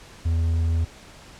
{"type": "tone", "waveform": "triangle", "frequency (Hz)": 82.41, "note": "E2", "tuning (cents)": 0, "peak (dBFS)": -17, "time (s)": [0.25, 0.85], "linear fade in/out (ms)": 10, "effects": ["pink hiss -46 dBFS RMS until 1.39 s", "low-pass 8000 Hz 12 dB/octave"]}